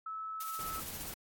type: tone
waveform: sine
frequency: 1303 Hz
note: E6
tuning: 20 cents flat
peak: -38 dBFS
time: 0.06-0.8 s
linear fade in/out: 5 ms
type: noise with tremolo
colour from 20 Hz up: blue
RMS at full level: -41 dBFS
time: 0.4-1.14 s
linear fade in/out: 5 ms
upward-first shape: sine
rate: 15 Hz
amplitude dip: 50%
type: noise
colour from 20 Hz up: pink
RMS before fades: -47 dBFS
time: 0.59-1.14 s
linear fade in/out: 2 ms
effects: AAC 64 kbps